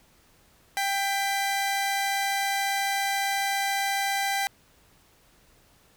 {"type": "tone pair together", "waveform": "sawtooth", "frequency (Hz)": [789.1, 2000], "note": ["G5", "B6"], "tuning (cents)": [11, 21], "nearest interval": "octave + major third", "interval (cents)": 1610, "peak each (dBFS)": [-22, -27], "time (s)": [0.77, 4.47], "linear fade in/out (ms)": 0, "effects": ["pink hiss -60 dBFS RMS until 5.96 s"]}